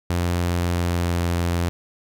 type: tone with pitch glide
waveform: sawtooth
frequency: 87.31 to 86.36 Hz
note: F2 to F2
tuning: 0 to -19 cents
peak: -16 dBFS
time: 0.1-1.69 s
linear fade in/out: 0 ms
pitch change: -19 cents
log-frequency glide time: 0.68-1.19 s
effects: none